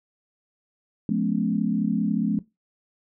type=chord; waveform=sine; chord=C# dominant seventh; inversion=first; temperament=equal with one note detuned; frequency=174.61 / 212.6 / 246.9 / 277.2 Hz; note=E#3 / G#3 / B3 / C#4; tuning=0 / +41 / 0 / 0 cents; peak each=-27 / -23 / -29 / -29 dBFS; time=1.09-2.39 s; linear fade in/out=2 ms; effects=noise-tail reverb RT60 0.2 s tail -18 dB re dry